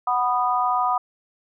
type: chord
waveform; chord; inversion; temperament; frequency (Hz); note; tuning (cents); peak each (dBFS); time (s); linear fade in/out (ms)
sine; B major; second; just; 740.8 / 987.8 / 1234.7; F#5 / B5 / D#6; +2 / 0 / -14; -23; 0.07-0.98; 5
effects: none